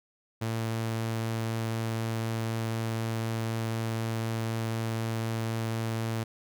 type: tone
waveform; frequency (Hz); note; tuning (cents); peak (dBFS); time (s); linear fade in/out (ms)
sawtooth; 113; A2; +47; -25; 0.41-6.24; 10
effects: none